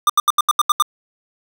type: tone bursts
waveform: square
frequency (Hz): 1200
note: D6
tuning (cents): +37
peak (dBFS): -11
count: 8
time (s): 0.07-0.824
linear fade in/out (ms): 2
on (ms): 26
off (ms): 78
effects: none